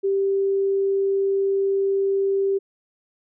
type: tone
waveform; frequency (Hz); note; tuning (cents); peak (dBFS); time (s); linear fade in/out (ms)
sine; 392; G4; 0; -18; 0.03-2.59; 20
effects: none